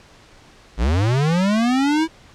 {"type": "linear sweep", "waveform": "square", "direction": "up", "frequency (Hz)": [48.65, 329.6], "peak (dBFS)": -16, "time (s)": [0.77, 2.08], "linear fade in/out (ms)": 50, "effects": ["pink hiss -48 dBFS RMS until 2.34 s", "low-pass 6000 Hz 12 dB/octave"]}